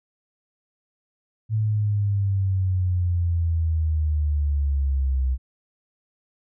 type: exponential sweep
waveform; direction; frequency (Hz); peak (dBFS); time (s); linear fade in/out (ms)
sine; down; 110 to 63.9; -19; 1.49-5.38; 50
effects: none